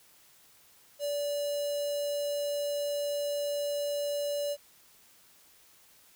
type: tone with notch filter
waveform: square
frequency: 579 Hz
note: D5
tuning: 25 cents flat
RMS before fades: -32 dBFS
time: 0.99-4.57 s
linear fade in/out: 50 ms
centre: 1800 Hz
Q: 1.3
effects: white hiss -60 dBFS RMS until 6.15 s